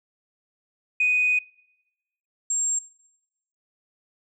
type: tone pair in turn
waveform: sine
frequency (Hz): 2490 / 7462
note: D#7 / A#8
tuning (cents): +1 / +1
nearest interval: octave + perfect fifth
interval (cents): 1900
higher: second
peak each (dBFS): -17 / -21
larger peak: first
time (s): 1-1.39 / 2.5-2.79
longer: first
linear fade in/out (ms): 5
effects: noise-tail reverb RT60 0.9 s tail -23 dB re dry + tanh soft clip ceiling -13 dBFS